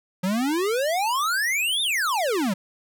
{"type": "exponential two-way sweep", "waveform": "square", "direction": "up then down", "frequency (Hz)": [177.3, 3729, 177.3], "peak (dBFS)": -22, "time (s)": [0.23, 2.54], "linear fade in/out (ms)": 10, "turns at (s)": 1.82, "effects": []}